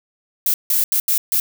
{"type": "noise bursts at uneven times", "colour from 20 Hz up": "violet", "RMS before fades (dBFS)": -17, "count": 5, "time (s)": [[0.46, 0.54], [0.7, 0.84], [0.92, 1], [1.08, 1.18], [1.32, 1.4]], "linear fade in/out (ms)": 2, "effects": []}